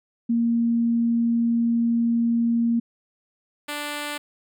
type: tone pair in turn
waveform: sine / 5% pulse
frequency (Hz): 233.1 / 293.7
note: A#3 / D4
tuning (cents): 0 / 0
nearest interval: major third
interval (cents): 400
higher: second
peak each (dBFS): -18 / -17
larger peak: second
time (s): 0.29-2.8 / 3.68-4.18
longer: first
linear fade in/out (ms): 10
effects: none